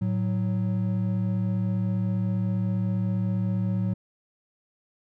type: tone pair together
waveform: triangle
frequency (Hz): 110 / 185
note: A2 / F#3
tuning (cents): 0 / 0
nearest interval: major sixth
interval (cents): 900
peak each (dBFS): -24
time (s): 0.01-3.94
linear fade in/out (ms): 10
effects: none